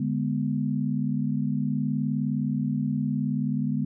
sine chord, G# diminished, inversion second, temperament equal with one note detuned, 147.26 / 207.7 / 246.9 Hz, D3 / G#3 / B3, +5 / 0 / 0 cents, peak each -28 dBFS, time 0-3.85 s, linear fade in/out 5 ms, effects none

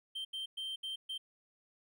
triangle tone bursts at uneven times, 3136 Hz, G7, in tune, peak -36 dBFS, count 5, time 0.15-0.25 / 0.33-0.46 / 0.57-0.76 / 0.83-0.96 / 1.09-1.18 s, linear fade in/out 10 ms, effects none

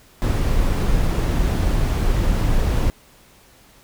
brown noise, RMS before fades -18 dBFS, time 0.22-2.9 s, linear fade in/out 0 ms, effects pink hiss -51 dBFS RMS until 3.83 s

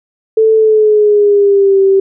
sine tone with pitch glide, 441 to 388.4 Hz, A4 to G4, +4 to -16 cents, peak -5 dBFS, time 0.37-2 s, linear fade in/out 5 ms, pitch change -220 cents, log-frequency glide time 0.55-1.8 s, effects none

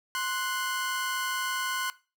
sawtooth tone pair together, 1046.5 / 1478.9 Hz, C6 / F#6, 0 / -1 cents, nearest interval tritone, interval 599 cents, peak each -28 dBFS, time 0.15-1.9 s, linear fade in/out 0 ms, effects noise-tail reverb RT60 0.3 s tail -18 dB re dry

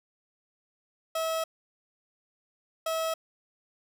30% pulse tone bursts at uneven times, 647 Hz, E5, 32 cents flat, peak -25 dBFS, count 2, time 1.15-1.44 / 2.86-3.14 s, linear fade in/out 5 ms, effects none

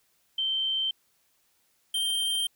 sine / square tone pair in turn, 3116 / 3154 Hz, G7 / G7, -11 / +10 cents, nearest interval unison, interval 21 cents, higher second, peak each -25 / -26 dBFS, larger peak first, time 0.38-0.91 / 1.94-2.47 s, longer neither, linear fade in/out 5 ms, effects white hiss -69 dBFS RMS until 2.55 s

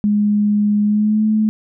sine tone with pitch glide, 207.7 to 215.9 Hz, G#3 to A3, 0 to -33 cents, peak -12 dBFS, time 0.04-1.49 s, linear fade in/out 0 ms, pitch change +67 cents, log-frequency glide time 0.83-1.24 s, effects none

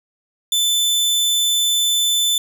sawtooth tone, 3520 Hz, A7, in tune, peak -12 dBFS, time 0.52-2.38 s, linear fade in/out 2 ms, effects none

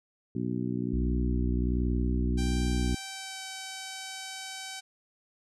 harmonic tone, 61.3 Hz, B1, 12 cents flat, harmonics 2 / 3 / 4 / 5 / 6, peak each -35 / -34 / -33 / -36 / -39 dBFS, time 0.35-2.95 s, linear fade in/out 5 ms
sine tone, 62 Hz, B1, 7 cents sharp, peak -27 dBFS, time 0.93-2.95 s, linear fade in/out 5 ms
5% pulse tone with pitch glide, 784 to 766.1 Hz, G5 to G5, 0 to -40 cents, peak -25 dBFS, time 2.37-4.81 s, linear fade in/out 20 ms, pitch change -40 cents, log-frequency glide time 2.71-3.43 s
effects low-pass 9000 Hz 12 dB/octave

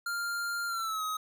square tone with pitch glide, 1396.9 to 1266.2 Hz, F6 to D#6, 0 to +30 cents, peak -32 dBFS, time 0.06-1.17 s, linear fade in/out 5 ms, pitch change -170 cents, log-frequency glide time 0.67-1.03 s, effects none

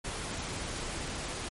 pink noise, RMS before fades -37 dBFS, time 0.04-1.49 s, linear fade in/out 10 ms, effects MP3 48 kbps

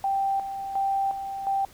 sine tone with tremolo, 784 Hz, G5, in tune, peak -22 dBFS, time 0.04-1.65 s, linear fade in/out 2 ms, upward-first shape square, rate 1.4 Hz, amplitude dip 60%, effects pink hiss -52 dBFS RMS until 1.73 s

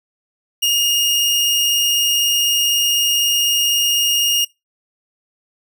sawtooth tone, 2846 Hz, F7, 32 cents sharp, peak -11 dBFS, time 0.62-4.45 s, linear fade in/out 10 ms, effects noise-tail reverb RT60 0.2 s tail -21 dB re dry

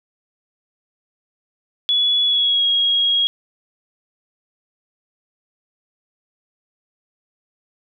sine tone with pitch glide, 3400 to 3290 Hz, G#7 to G#7, +40 to -17 cents, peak -14 dBFS, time 1.89-3.27 s, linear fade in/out 0 ms, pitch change -57 cents, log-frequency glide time 2.25-2.66 s, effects none

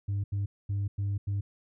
sine tone bursts at uneven times, 100 Hz, G2, 35 cents sharp, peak -25 dBFS, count 5, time 0.08-0.24 / 0.32-0.46 / 0.69-0.88 / 0.98-1.18 / 1.27-1.41 s, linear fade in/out 10 ms, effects tanh soft clip ceiling -26 dBFS

